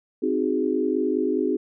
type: chord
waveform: sine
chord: Ab dominant seventh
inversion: first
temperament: equal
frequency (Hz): 261.6 / 311.1 / 370 / 415.3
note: C4 / Eb4 / Gb4 / Ab4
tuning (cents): 0 / 0 / 0 / 0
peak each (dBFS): -26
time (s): 0.22-1.57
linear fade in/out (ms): 10
effects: none